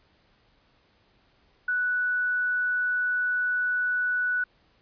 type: tone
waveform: sine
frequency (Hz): 1480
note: F#6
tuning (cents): 0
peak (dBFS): -23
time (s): 1.68-4.44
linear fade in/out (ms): 5
effects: pink hiss -64 dBFS RMS until 4.81 s + resampled to 11025 Hz